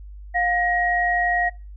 sine tone pair together, 709 / 1891.2 Hz, F5 / A#6, +26 / +24 cents, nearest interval octave + perfect fourth, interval 1698 cents, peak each -21 dBFS, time 0.34-1.5 s, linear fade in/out 20 ms, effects noise-tail reverb RT60 0.3 s tail -23 dB re dry + added 50 Hz sine -36 dBFS peak until 1.76 s

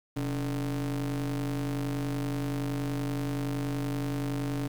square ring-modulated tone, 77.1 Hz, D#2, 15 cents flat, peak -27 dBFS, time 0.16-4.68 s, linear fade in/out 10 ms, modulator 206 Hz, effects 9-bit

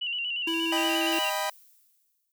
sine tone with vibrato, 2858 Hz, F7, 39 cents sharp, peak -28 dBFS, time 0.01-1.3 s, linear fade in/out 10 ms, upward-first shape square, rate 8.5 Hz, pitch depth 55 cents each way
square tone, 329.6 Hz, E4, in tune, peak -29 dBFS, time 0.47-1.19 s, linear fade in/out 5 ms
sawtooth chord, Eb augmented, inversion none, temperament equal with one note detuned, 622.3 / 790.4 / 987.8 Hz, Eb5 / G5 / B5, 0 / +14 / 0 cents, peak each -28 dBFS, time 0.72-1.5 s, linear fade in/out 5 ms
violet noise with exponential decay, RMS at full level -39 dBFS, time 1.12-2.32 s, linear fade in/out 1 ms, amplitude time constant 260 ms
effects none

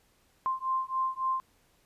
sine beating tone pair, 1046.5 / 1050.1 Hz, C6 / C6, 0 / +6 cents, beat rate 3.6 Hz, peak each -31 dBFS, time 0.46-1.4 s, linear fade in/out 0 ms, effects pink hiss -67 dBFS RMS until 1.85 s + resampled to 32000 Hz

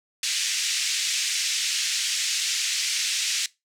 white band-pass noise, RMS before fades -26 dBFS, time 0.23-3.46 s, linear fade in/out 2 ms, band 2100 to 7300 Hz, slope 24 dB/octave, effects noise-tail reverb RT60 0.2 s tail -20 dB re dry

